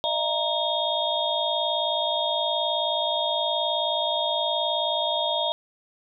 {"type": "tone cluster", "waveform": "sine", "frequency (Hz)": [610, 669, 934, 3289, 3656], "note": ["D#5", "E5", "A#5", "G#7", "A#7"], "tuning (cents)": [-34, 25, 3, -18, -34], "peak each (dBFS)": -29, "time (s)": [0.04, 5.52], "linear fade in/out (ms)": 0, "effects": []}